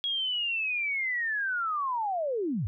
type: linear sweep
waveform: sine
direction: down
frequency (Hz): 3322 to 80.4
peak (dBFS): -27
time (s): 0.04-2.67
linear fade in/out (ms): 0
effects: none